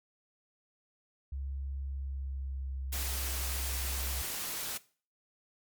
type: tone with pitch glide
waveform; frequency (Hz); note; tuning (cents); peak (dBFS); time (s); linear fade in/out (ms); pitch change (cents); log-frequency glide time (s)
sine; 68.2 to 66.07; C#2 to C2; -28 to +17; -35; 1.32-4.22; 5; -55; 1.83-3.04
type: noise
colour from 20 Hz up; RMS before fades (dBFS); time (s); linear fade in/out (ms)
white; -37; 2.92-4.78; 10
effects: noise-tail reverb RT60 0.4 s tail -19 dB re dry + MP3 96 kbps